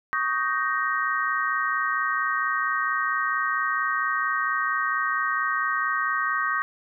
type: chord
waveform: sine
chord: Eb dominant seventh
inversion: third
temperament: just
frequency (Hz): 1120.1 / 1244.5 / 1555.6 / 1866.8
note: Db6 / Eb6 / G6 / Bb6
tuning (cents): +18 / 0 / -14 / +2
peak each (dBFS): -28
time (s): 0.13-6.62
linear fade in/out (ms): 0
effects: none